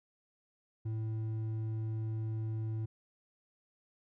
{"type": "tone with hard clipping", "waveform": "sine", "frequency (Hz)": 110.4, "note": "A2", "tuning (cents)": 6, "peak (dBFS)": -35, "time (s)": [0.85, 2.86], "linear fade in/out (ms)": 10, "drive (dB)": 5, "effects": []}